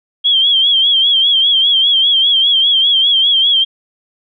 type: tone with vibrato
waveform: sine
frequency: 3244 Hz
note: G#7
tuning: 41 cents flat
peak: -8 dBFS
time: 0.24-3.65 s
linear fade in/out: 20 ms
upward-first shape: sine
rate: 5 Hz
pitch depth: 72 cents each way
effects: none